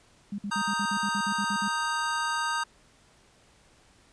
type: tone bursts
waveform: sine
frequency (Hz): 202.7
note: G#3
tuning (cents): -42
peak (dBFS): -30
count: 12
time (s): 0.32-1.682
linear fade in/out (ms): 5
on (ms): 64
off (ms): 54
type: chord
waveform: square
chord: Eb major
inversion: second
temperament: equal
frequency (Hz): 932.3 / 1244.5 / 1568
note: Bb5 / Eb6 / G6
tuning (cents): 0 / 0 / 0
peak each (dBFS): -32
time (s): 0.51-2.64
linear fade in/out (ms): 10
effects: pink hiss -60 dBFS RMS until 4.12 s + resampled to 22050 Hz